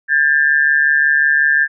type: tone pair together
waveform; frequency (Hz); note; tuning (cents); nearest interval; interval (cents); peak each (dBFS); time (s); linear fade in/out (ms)
sine; 1614.5 / 1760; G#6 / A6; -49 / 0; minor second; 149; -13; 0.08-1.68; 50
effects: none